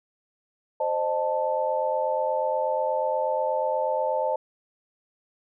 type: chord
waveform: sine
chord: A diminished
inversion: first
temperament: equal with one note detuned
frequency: 523.3 / 611.6 / 880 Hz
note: C5 / Eb5 / A5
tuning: 0 / -30 / 0 cents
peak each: -27 dBFS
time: 0.8-4.36 s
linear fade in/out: 5 ms
effects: none